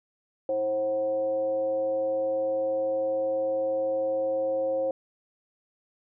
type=tone with frequency modulation; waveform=sine; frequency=534 Hz; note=C5; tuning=35 cents sharp; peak=-24 dBFS; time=0.49-4.91 s; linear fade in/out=2 ms; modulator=211 Hz; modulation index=0.42; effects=none